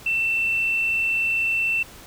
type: tone with tanh clipping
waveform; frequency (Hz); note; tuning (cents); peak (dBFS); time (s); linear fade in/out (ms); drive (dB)
triangle; 2681; E7; +29; -19; 0.06-1.83; 5; 1
effects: pink hiss -44 dBFS RMS until 2.06 s